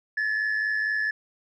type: tone pair together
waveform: sine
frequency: 1724 / 1828.3 Hz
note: A6 / A#6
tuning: -36 / -34 cents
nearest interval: minor second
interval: 102 cents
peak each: -22 / -29 dBFS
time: 0.17-1.11 s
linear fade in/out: 5 ms
effects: tanh soft clip ceiling -21 dBFS